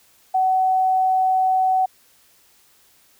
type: tone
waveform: sine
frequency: 752 Hz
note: F#5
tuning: 28 cents sharp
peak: -15 dBFS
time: 0.34-1.86 s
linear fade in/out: 10 ms
effects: white hiss -56 dBFS RMS until 3.19 s